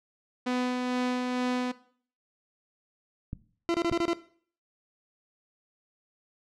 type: tone with tremolo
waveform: sawtooth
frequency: 249.9 Hz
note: B3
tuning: 21 cents sharp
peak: -22 dBFS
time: 0.46-1.72 s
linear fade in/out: 10 ms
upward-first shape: sine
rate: 2.2 Hz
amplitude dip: 30%
type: clicks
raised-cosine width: 5 ms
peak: -22 dBFS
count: 2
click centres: 3.331 / 3.916 s
type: tone bursts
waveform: 40% pulse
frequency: 339.3 Hz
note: F4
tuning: 50 cents flat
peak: -23 dBFS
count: 6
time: 3.69-4.132 s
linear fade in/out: 0 ms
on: 52 ms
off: 26 ms
effects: noise-tail reverb RT60 0.5 s tail -17 dB re dry + low-pass 5000 Hz 12 dB/octave